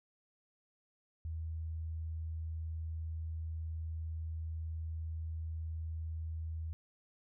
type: tone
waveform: sine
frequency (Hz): 80.5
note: E2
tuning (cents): -41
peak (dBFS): -37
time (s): 1.25-6.73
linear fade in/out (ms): 0
effects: none